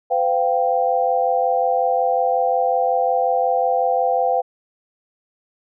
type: chord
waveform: sine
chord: C suspended fourth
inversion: none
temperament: equal with one note detuned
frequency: 510.7 / 698.5 / 784 Hz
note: C5 / F5 / G5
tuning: -42 / 0 / 0 cents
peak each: -20 dBFS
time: 0.1-4.42 s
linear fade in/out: 20 ms
effects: none